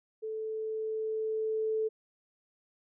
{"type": "tone with level ramp", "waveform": "sine", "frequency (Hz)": 438, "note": "A4", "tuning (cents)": -8, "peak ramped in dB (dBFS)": [-34, -27], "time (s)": [0.22, 1.89], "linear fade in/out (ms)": 20, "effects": []}